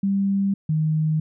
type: tone pair in turn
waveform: sine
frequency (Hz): 197 / 155.93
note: G3 / D#3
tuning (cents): +9 / +4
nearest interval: major third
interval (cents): 405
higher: first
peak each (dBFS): -18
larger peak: neither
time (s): 0.03-0.54 / 0.69-1.2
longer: neither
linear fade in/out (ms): 5
effects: none